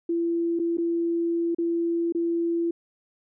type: tone with dropouts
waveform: sine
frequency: 337.7 Hz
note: E4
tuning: 42 cents sharp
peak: -22 dBFS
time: 0.09-2.71 s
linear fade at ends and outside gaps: 5 ms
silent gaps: 0.591-0.596 / 0.772-0.782 / 1.548-1.584 / 2.124-2.148 s
effects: none